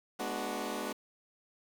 15% pulse chord, G# half-diminished seventh, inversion none, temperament equal with one note detuned, 211.5 / 246.9 / 293.7 / 370 Hz, G#3 / B3 / D4 / F#4, +32 / 0 / 0 / 0 cents, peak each -34 dBFS, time 0.19-0.93 s, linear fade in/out 10 ms, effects 9-bit

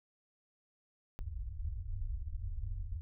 pink low-pass noise, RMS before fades -39 dBFS, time 1.19-3.01 s, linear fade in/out 0 ms, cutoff 100 Hz, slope 96 dB/octave, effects none

